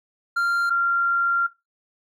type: tone pair in turn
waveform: triangle / sine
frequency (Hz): 1389 / 1383.7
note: F6 / F6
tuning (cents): -10 / -16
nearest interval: unison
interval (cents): 6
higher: first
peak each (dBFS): -17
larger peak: neither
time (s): 0.36-0.7 / 0.7-1.47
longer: second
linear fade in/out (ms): 10
effects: noise-tail reverb RT60 0.2 s tail -17 dB re dry